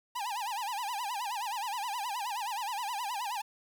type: tone with vibrato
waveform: 45% pulse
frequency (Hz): 891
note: A5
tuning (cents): +22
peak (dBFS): -33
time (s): 0.15-3.42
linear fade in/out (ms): 10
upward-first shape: sine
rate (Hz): 9.5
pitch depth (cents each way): 210
effects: 10-bit